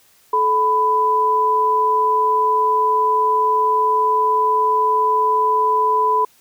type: tone pair together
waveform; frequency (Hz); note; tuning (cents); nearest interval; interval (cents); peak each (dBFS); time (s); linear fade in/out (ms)
sine; 432.5 / 997; A4 / B5; -30 / +16; octave + major second; 1446; -21 / -14; 0.33-6.25; 5
effects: white hiss -54 dBFS RMS until 6.4 s